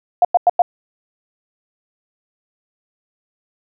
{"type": "tone bursts", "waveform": "sine", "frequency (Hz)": 709, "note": "F5", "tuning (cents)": 26, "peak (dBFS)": -7, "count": 4, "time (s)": [0.22, 0.62], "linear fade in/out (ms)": 2, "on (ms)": 28, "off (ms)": 96, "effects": []}